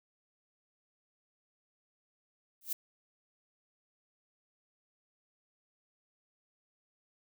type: noise with exponential growth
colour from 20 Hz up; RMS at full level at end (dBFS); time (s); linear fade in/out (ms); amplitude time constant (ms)
violet; -29; 2.61-2.73; 5; 26
effects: none